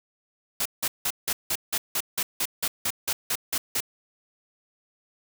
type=noise bursts; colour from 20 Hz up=white; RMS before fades=-26 dBFS; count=15; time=0.6-3.805 s; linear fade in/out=5 ms; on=55 ms; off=170 ms; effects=none